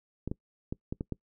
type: clicks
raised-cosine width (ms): 3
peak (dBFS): -20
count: 6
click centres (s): 0.276 / 0.315 / 0.725 / 0.925 / 1.009 / 1.123
effects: noise-tail reverb RT60 0.1 s tail -23 dB re dry